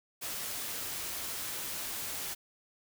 white noise, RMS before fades -38 dBFS, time 0.21-2.35 s, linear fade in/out 20 ms, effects none

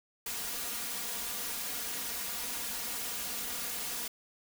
white noise with comb filter, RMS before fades -37 dBFS, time 0.26-4.08 s, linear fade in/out 5 ms, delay 4.2 ms, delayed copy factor +0.8, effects none

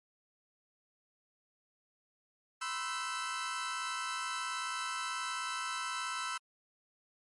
sawtooth chord, C major seventh, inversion third, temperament equal with one note detuned, 987.8 / 1046.5 / 1318.5 / 1528.6 Hz, B5 / C6 / E6 / G6, 0 / 0 / 0 / -44 cents, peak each -40 / -40 / -34 / -39 dBFS, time 2.61-6.38 s, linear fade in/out 10 ms, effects MP3 48 kbps

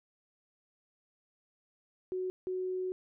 sine tone bursts at uneven times, 370 Hz, F#4, in tune, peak -32 dBFS, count 2, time 2.12-2.3 / 2.47-2.92 s, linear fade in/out 0 ms, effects none

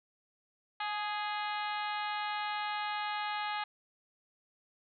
harmonic tone with a mistuned harmonic, 415.3 Hz, G#4, in tune, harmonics 2 / 3 / 4 / 5 / 6 / 7 / 8 / 9 / 10, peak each -36 / -40 / -42 / -44 / -46 / -47 / -48 / -49 / -50 dBFS, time 0.8-3.64 s, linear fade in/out 5 ms, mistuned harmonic 2, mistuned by +22 cents, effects none

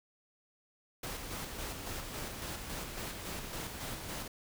pink noise with tremolo, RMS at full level -40 dBFS, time 1.03-4.28 s, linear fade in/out 5 ms, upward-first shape square, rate 3.6 Hz, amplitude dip 35%, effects none

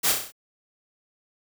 white noise with echo, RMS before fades -22 dBFS, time 0.03-0.13 s, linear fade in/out 20 ms, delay 32 ms, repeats 6, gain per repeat -4 dB, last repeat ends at 0.322 s, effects high-pass 100 Hz 12 dB/octave

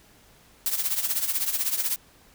blue noise with tremolo, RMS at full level -23 dBFS, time 0.66-1.96 s, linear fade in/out 0 ms, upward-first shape triangle, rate 16 Hz, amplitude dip 80%, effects pink hiss -56 dBFS RMS until 2.34 s

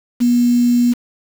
sine tone with quantisation, 241.9 Hz, B3, 36 cents flat, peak -10 dBFS, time 0.2-0.94 s, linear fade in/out 20 ms, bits 5, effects none

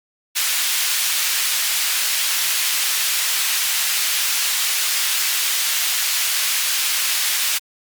pink high-pass noise, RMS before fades -20 dBFS, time 0.35-7.59 s, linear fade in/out 20 ms, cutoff 2300 Hz, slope 12 dB/octave, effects Opus 48 kbps

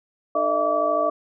sine tone cluster, 304.4 / 442.9 / 613 / 666 / 1152 Hz, D#4 / A4 / D#5 / E5 / D6, -38 / +11 / -26 / +18 / -34 cents, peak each -31 / -31 / -23 / -23 / -24 dBFS, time 0.35-1.1 s, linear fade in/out 5 ms, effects none

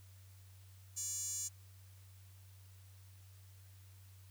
sawtooth tone with high-pass filter, 580 Hz, D5, 22 cents flat, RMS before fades -41 dBFS, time 0.96-1.49 s, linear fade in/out 20 ms, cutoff 6900 Hz, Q 6.4, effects added 95 Hz sine -56 dBFS peak until 4.3 s + white hiss -67 dBFS RMS until 4.3 s

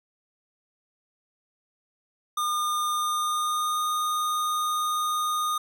square tone with pitch glide, 1213 to 1229.2 Hz, D#6 to D#6, -44 to -21 cents, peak -25 dBFS, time 2.37-5.58 s, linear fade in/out 5 ms, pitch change +23 cents, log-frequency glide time 2.93-3.83 s, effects none

